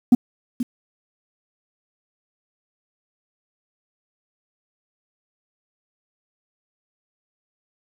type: tone with echo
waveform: sine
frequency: 244.6 Hz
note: B3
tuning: 16 cents flat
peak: -5 dBFS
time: 0.12-0.15 s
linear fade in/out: 5 ms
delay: 480 ms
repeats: 1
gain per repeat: -14 dB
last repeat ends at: 0.63 s
effects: tanh soft clip ceiling -6 dBFS + 7-bit